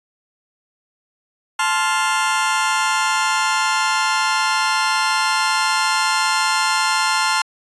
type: chord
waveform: sawtooth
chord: F major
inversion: first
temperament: just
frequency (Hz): 873.1 / 1047.7 / 1396.9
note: A5 / C6 / F6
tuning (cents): -14 / +2 / 0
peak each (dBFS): -17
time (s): 1.59-7.42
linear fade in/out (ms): 5
effects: resampled to 22050 Hz